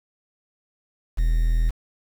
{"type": "tone with quantisation", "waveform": "triangle", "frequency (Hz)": 40.76, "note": "E1", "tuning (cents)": -19, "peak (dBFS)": -15, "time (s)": [1.17, 1.71], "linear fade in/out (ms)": 20, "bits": 7, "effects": []}